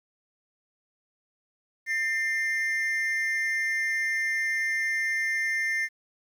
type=tone pair together; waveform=triangle; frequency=1804.5 / 2096 Hz; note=A6 / C7; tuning=+43 / +2 cents; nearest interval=minor third; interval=259 cents; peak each=-26 dBFS; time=1.86-5.89 s; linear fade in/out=50 ms; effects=10-bit